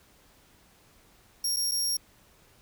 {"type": "tone with dropouts", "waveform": "25% pulse", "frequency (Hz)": 5580, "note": "F8", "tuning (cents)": -2, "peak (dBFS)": -21, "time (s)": [1.44, 1.97], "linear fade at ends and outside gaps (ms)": 5, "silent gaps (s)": [[1.563, 1.567], [1.713, 1.717]], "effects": ["pink hiss -60 dBFS RMS until 2.61 s"]}